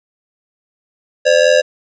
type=ring-modulated tone; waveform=square; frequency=556 Hz; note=C#5; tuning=5 cents sharp; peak=-6 dBFS; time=1.25-1.62 s; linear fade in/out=20 ms; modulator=42.4 Hz; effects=resampled to 16000 Hz + 8-bit